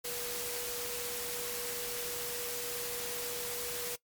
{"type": "tone in noise", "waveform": "sine", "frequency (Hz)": 483.1, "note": "B4", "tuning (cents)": -38, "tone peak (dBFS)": -42, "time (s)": [0.04, 3.96], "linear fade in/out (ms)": 10, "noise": "white", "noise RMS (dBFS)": -38, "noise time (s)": [0.04, 3.96], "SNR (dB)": -7, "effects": ["noise-tail reverb RT60 0.1 s tail -20 dB re dry", "MP3 96 kbps"]}